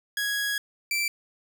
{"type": "tone pair in turn", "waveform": "sawtooth", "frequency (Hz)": [1661.2, 2338], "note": ["G#6", "D7"], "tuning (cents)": [0, -8], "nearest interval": "tritone", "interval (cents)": 592, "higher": "second", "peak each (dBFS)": [-22, -21], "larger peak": "second", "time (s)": [[0.17, 0.58], [0.91, 1.08]], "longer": "first", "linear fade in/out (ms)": 2, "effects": []}